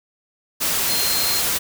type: tone in noise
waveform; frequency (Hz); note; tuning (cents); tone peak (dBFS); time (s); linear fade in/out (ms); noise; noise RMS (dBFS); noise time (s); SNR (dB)
sine; 4186; C8; 0; -23; 0.88-1.41; 20; white; -21; 0.6-1.59; -5
effects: none